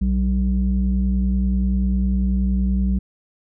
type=tone pair together; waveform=sine; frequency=60.4 / 191.5 Hz; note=B1 / G3; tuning=-38 / -40 cents; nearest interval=octave + minor sixth; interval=1998 cents; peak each=-17 / -19 dBFS; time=0.01-2.99 s; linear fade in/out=10 ms; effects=tanh soft clip ceiling -11 dBFS